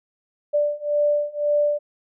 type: beating tone pair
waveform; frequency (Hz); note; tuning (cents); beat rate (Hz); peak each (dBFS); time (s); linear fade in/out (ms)
sine; 587.3 / 589.2; D5 / D5; 0 / +6; 1.9; -22 / -21; 0.53-1.79; 20
effects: none